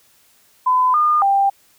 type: tone with pitch steps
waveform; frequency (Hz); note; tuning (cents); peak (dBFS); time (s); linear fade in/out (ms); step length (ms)
sine; 1011 / 1215 / 791; B5 / D#6 / G5; +40 / -42 / +15; -12; 0.66-1.5; 10; 280
effects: white hiss -55 dBFS RMS until 1.78 s